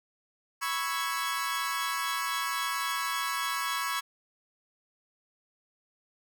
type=chord; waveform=sawtooth; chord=C# minor seventh; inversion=third; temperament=equal; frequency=987.8 / 1108.7 / 1318.5 / 1661.2 Hz; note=B5 / C#6 / E6 / G#6; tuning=0 / 0 / 0 / 0 cents; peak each=-33 / -29 / -33 / -32 dBFS; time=0.61-4.01 s; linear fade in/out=20 ms; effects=none